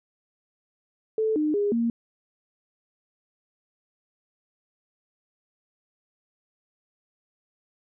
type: tone with pitch steps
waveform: sine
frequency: 438.4 / 304 / 409.1 / 232.7 Hz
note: A4 / D#4 / G#4 / A#3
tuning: -6 / -40 / -26 / -3 cents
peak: -21 dBFS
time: 1.18-1.9 s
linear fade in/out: 2 ms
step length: 180 ms
effects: none

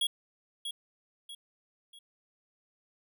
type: tone with echo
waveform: square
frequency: 3322 Hz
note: G#7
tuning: in tune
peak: -27 dBFS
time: 0.01-0.07 s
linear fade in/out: 5 ms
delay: 640 ms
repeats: 3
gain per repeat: -8 dB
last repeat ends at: 1.99 s
effects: none

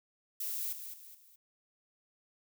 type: noise with echo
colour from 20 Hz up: violet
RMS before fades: -37 dBFS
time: 0.4-0.73 s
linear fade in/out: 5 ms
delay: 210 ms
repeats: 3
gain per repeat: -8 dB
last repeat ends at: 1.36 s
effects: none

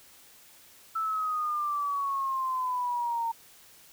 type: exponential sweep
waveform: sine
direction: down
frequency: 1325 to 912 Hz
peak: -27 dBFS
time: 0.95-3.32 s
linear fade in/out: 10 ms
effects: white hiss -55 dBFS RMS until 3.92 s

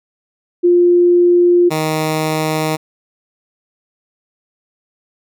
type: tone pair in turn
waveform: sine / 10% pulse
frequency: 351.2 / 156.44 Hz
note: F4 / D#3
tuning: +10 / +10 cents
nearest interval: octave + major second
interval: 1400 cents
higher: first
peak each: -7 dBFS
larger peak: neither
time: 0.63-1.7 / 1.7-2.77 s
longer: neither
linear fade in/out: 20 ms
effects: none

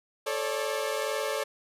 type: tone cluster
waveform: sawtooth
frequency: 437.7 / 544 / 586 Hz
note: A4 / C#5 / D5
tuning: -9 / -33 / -4 cents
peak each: -29 dBFS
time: 0.26-1.44 s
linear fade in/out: 10 ms
effects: resampled to 32000 Hz

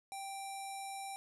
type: tone with low-pass filter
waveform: square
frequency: 784 Hz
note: G5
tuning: in tune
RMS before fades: -44 dBFS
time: 0.12-1.16 s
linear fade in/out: 0 ms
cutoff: 10000 Hz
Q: 4.4
effects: none

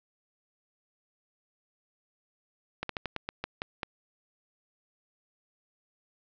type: slowing click train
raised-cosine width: 0.3 ms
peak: -16 dBFS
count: 9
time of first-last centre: 2.83-3.832 s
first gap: 63 ms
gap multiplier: 1.19
effects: low-pass 5000 Hz 12 dB/octave

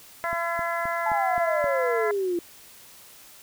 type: harmonic tone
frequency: 338.7 Hz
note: E4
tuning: 47 cents sharp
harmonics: 2 / 3 / 4 / 5 / 6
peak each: -29 / -31 / -32 / -33 / -34 dBFS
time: 0.24-2.11 s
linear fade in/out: 0 ms
type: click train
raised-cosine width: 3 ms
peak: -26 dBFS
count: 6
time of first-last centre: 0.33-1.642 s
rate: 3.81 Hz
type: exponential sweep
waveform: sine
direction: down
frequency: 880 to 338.9 Hz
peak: -23 dBFS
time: 1.06-2.39 s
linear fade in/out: 2 ms
effects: white hiss -49 dBFS RMS until 3.42 s

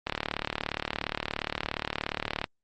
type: click train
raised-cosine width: 0.3 ms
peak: -12 dBFS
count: 89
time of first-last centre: 0.07-2.442 s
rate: 37.1 Hz
effects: Opus 32 kbps

